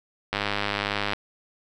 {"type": "click train", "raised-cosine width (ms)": 0.3, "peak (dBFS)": -9, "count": 83, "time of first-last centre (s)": [0.33, 1.134], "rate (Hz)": 102, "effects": []}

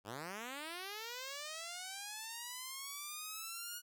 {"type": "linear sweep", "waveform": "5% pulse", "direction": "up", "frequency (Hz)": [92.5, 1457], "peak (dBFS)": -32, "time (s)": [0.04, 3.82], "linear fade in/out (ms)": 50, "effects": []}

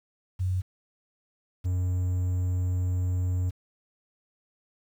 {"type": "tone pair in turn", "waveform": ["sine", "triangle"], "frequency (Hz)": [92.5, 90.7], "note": ["F#2", "F#2"], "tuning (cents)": [0, -34], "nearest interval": "unison", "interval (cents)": 34, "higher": "first", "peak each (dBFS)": [-24, -22], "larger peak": "second", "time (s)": [[0.39, 0.62], [1.64, 3.51]], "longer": "second", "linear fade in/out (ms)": 20, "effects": ["9-bit"]}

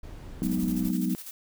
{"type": "noise", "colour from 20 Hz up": "brown", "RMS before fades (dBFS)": -41, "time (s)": [0.03, 0.91], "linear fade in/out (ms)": 5}
{"type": "chord", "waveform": "sine", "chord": "G# minor seventh", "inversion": "third", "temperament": "equal", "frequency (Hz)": [185, 207.7, 246.9, 311.1], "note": ["F#3", "G#3", "B3", "D#4"], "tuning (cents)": [0, 0, 0, 0], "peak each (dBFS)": [-28, -33, -29, -32], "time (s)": [0.42, 1.15], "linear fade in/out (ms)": 0}
{"type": "noise with tremolo", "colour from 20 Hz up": "blue", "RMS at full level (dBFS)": -40, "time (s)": [0.43, 1.31], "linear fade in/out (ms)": 0, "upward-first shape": "square", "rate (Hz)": 12, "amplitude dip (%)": 55}
{"effects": []}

